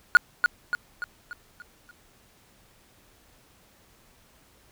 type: tone with echo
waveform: triangle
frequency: 1442 Hz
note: F#6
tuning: 45 cents flat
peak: -8 dBFS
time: 0.15-0.17 s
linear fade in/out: 0 ms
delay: 290 ms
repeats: 6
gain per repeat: -6 dB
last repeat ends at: 1.91 s
effects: tanh soft clip ceiling -4 dBFS + pink hiss -59 dBFS RMS until 4.71 s